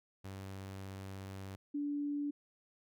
sawtooth / sine tone pair in turn, 96.6 / 289.5 Hz, G2 / D4, -25 / -25 cents, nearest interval octave + perfect fifth, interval 1900 cents, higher second, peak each -40 / -34 dBFS, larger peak second, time 0.24-1.56 / 1.74-2.31 s, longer first, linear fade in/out 10 ms, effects none

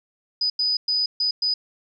sine tone bursts at uneven times, 4978 Hz, D#8, in tune, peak -19 dBFS, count 5, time 0.41-0.5 / 0.59-0.77 / 0.88-1.06 / 1.2-1.31 / 1.42-1.54 s, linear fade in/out 5 ms, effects none

